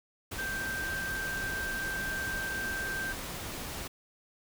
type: tone in noise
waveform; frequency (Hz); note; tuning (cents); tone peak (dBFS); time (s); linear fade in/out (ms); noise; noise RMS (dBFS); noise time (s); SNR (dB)
sine; 1569; G6; +1; -33; 0.38-3.13; 10; pink; -39; 0.31-3.88; +3
effects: none